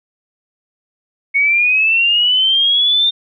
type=linear sweep; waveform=sine; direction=up; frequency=2206 to 3621 Hz; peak=-10 dBFS; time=1.34-3.11 s; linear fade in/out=20 ms; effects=none